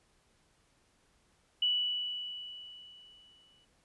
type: tone with exponential decay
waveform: sine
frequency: 2955 Hz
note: F#7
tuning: 3 cents flat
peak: -25 dBFS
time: 1.62-3.65 s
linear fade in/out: 5 ms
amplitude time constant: 440 ms
effects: pink hiss -70 dBFS RMS until 3.84 s + resampled to 24000 Hz